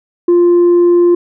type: tone with tanh clipping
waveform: sine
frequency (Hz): 348.9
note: F4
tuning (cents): -2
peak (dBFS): -6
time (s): 0.28-1.15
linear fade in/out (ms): 5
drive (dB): 1
effects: none